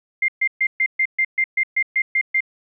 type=tone bursts; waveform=sine; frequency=2100 Hz; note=C7; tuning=6 cents sharp; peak=-15 dBFS; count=12; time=0.22-2.406 s; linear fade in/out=5 ms; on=63 ms; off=130 ms; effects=none